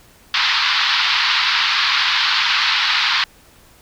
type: band-pass noise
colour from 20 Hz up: white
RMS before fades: -17 dBFS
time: 0.34-3.24 s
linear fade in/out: 2 ms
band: 930 to 4600 Hz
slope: 48 dB/octave
effects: pink hiss -49 dBFS RMS until 3.81 s